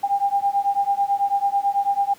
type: beating tone pair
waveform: sine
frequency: 796 / 805.1 Hz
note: G5 / G5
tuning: +26 / +46 cents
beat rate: 9.1 Hz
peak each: -21 dBFS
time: 0.03-2.14 s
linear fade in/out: 10 ms
effects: pink hiss -49 dBFS RMS until 2.18 s + high-pass 150 Hz 12 dB/octave